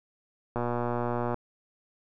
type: click train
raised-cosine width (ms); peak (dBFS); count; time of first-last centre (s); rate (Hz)
1; -16; 95; 0.56-1.343; 120
effects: none